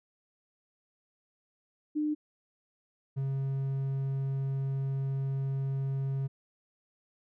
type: tone pair in turn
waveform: sine / triangle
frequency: 301.7 / 135.72 Hz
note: D4 / C#3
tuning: +47 / -36 cents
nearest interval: octave + major second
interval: 1383 cents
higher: first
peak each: -27 dBFS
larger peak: neither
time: 1.95-2.15 / 3.16-6.28 s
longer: second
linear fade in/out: 20 ms
effects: none